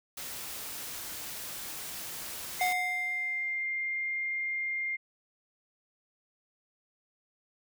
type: noise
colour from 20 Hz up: white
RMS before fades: -40 dBFS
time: 0.17-2.73 s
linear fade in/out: 5 ms
type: tone with pitch glide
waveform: sine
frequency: 2093 to 2111 Hz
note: C7 to C7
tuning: 0 to +15 cents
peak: -30 dBFS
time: 2.59-4.97 s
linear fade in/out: 20 ms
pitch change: +15 cents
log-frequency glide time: 2.72-4.14 s
type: tone with exponential decay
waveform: square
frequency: 730 Hz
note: F#5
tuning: 24 cents flat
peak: -26 dBFS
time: 2.61-3.63 s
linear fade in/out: 2 ms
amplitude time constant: 220 ms
effects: none